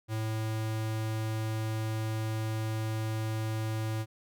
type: tone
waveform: square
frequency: 110 Hz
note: A2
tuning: in tune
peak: -31 dBFS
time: 0.08-4.06 s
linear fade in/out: 50 ms
effects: none